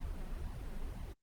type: noise with flanger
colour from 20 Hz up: brown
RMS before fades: -41 dBFS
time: 0-1.14 s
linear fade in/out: 20 ms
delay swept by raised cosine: 0.99 to 5.49 ms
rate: 2 Hz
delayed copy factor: +0.9
effects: noise-tail reverb RT60 0.1 s tail -25 dB re dry + Opus 32 kbps